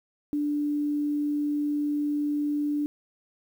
sine tone with quantisation, 293.7 Hz, D4, in tune, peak -24 dBFS, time 0.33-2.86 s, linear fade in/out 0 ms, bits 9, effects none

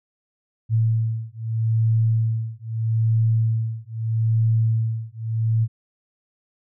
sine beating tone pair, 112 / 112.79 Hz, A2 / A2, +31 / +43 cents, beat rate 0.79 Hz, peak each -21 dBFS, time 0.69-5.68 s, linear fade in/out 50 ms, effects none

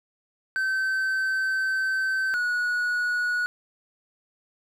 triangle tone pair in turn, 1542 / 1460.8 Hz, G6 / F#6, -29 / -23 cents, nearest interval minor second, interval 94 cents, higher first, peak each -21 dBFS, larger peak neither, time 0.56-2.34 / 2.34-3.46 s, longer first, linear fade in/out 0 ms, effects none

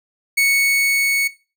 40% pulse tone with level ramp, 2217 Hz, C#7, in tune, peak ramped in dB -12 to -15 dBFS, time 0.37-1.28 s, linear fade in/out 10 ms, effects noise-tail reverb RT60 0.3 s tail -17 dB re dry

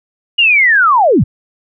sine linear sweep, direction down, 2900 to 73.6 Hz, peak -6 dBFS, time 0.38-1.24 s, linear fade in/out 10 ms, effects none

